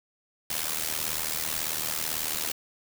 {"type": "noise with amplitude modulation", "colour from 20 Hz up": "white", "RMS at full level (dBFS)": -27, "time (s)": [0.5, 2.52], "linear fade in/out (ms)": 5, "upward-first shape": "sine", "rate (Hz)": 78.1, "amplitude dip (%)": 80, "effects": []}